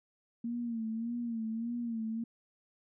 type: tone with vibrato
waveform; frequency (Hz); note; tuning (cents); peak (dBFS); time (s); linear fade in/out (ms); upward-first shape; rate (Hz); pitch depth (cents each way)
sine; 230.3; A#3; -21; -33; 0.44-2.24; 5; sine; 1.7; 70
effects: none